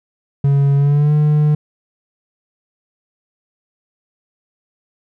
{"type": "tone with pitch glide", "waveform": "triangle", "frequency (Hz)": [140, 150.05], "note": ["C#3", "D3"], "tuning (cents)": [18, 38], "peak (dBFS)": -8, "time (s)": [0.44, 1.55], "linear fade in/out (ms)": 5, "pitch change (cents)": 120, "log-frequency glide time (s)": [0.76, 1.13], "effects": []}